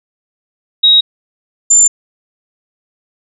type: tone pair in turn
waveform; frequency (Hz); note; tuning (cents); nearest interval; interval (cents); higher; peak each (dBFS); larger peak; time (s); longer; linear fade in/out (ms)
sine; 3800 / 7173; A#7 / A8; +33 / +32; major seventh; 1099; second; -4; neither; 0.83-1.01 / 1.7-1.88; neither; 10
effects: none